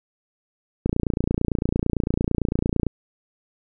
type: click train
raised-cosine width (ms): 3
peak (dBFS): -8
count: 59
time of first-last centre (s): 0.86-2.867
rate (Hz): 28.9
effects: none